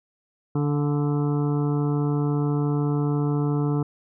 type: harmonic tone with a mistuned harmonic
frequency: 145.9 Hz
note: D3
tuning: 11 cents flat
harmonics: 1 / 2 / 3 / 5 / 6 / 7 / 8 / 9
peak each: -22 / -26 / -30 / -39 / -41 / -41 / -44 / -41 dBFS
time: 0.55-3.83 s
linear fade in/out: 5 ms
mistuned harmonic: 5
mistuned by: -17 cents
effects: none